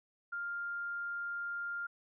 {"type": "tone", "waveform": "sine", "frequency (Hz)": 1400, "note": "F6", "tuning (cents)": 4, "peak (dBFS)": -36, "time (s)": [0.32, 1.87], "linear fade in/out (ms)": 10, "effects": []}